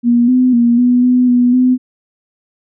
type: tone with pitch steps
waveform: sine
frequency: 238.8 / 253.4 / 236.9 / 246.4 / 249.9 / 245.1 / 253.2 Hz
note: A#3 / B3 / A#3 / B3 / B3 / B3 / B3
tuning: +42 / +45 / +28 / -4 / +21 / -13 / +43 cents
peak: -7 dBFS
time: 0.03-1.78 s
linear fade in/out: 50 ms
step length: 250 ms
effects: none